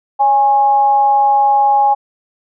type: tone with amplitude modulation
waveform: sine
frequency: 825 Hz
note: G#5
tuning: 12 cents flat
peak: -6 dBFS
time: 0.19-1.95 s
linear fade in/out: 20 ms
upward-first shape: sine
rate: 262 Hz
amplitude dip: 45%
effects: none